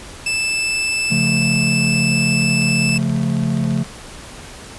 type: tone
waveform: sawtooth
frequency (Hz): 2637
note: E7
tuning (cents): 0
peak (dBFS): -14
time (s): 0.26-2.98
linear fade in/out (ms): 5
type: chord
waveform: triangle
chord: Db augmented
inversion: none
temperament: equal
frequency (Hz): 138.59 / 174.61 / 220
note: Db3 / F3 / A3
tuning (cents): 0 / 0 / 0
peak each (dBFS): -18 / -19 / -18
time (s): 1.1-3.84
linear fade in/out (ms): 20
type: click train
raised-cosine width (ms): 0.2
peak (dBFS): -18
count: 19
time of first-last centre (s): 2.62-3.844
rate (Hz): 14.7
effects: pink hiss -36 dBFS RMS until 4.78 s + resampled to 24000 Hz